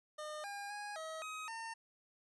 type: tone with pitch steps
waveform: 25% pulse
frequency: 608 / 808 / 825 / 638 / 1263 / 908 Hz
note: D#5 / G#5 / G#5 / D#5 / D#6 / A#5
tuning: -40 / -48 / -12 / +43 / +26 / -46 cents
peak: -39 dBFS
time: 0.18-1.74 s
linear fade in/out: 10 ms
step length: 260 ms
effects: resampled to 24000 Hz + 13-bit